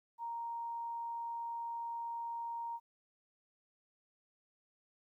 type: tone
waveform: sine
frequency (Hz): 932.3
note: A#5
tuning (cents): 0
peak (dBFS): -38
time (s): 0.18-2.8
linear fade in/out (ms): 50
effects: 13-bit